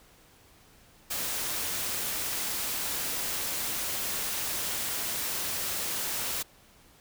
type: noise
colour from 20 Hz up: white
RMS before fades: -32 dBFS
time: 1.1-6.43 s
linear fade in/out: 10 ms
effects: pink hiss -58 dBFS RMS until 7 s